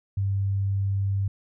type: tone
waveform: sine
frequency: 98.4 Hz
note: G2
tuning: 7 cents sharp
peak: -22 dBFS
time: 0.17-1.28 s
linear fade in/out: 5 ms
effects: none